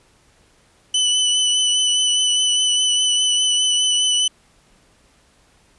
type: tone with vibrato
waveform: sawtooth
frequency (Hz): 2993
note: F#7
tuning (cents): +19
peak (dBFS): -12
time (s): 0.94-4.28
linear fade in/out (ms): 5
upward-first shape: triangle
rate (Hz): 4.9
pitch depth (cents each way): 24
effects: pink hiss -56 dBFS RMS until 5.78 s + resampled to 24000 Hz